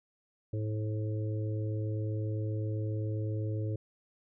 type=harmonic tone; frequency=107.6 Hz; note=A2; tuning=38 cents flat; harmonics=1 / 3 / 4 / 5; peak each=-31 / -41 / -43 / -45 dBFS; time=0.53-3.76 s; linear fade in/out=5 ms; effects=none